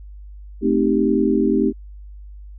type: chord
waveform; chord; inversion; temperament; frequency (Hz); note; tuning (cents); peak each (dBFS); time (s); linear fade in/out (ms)
sine; A half-diminished seventh; none; equal; 220 / 261.6 / 311.1 / 392; A3 / C4 / Eb4 / G4; 0 / 0 / 0 / 0; -20; 0.61-1.73; 50
effects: added 50 Hz sine -35 dBFS peak until 2.58 s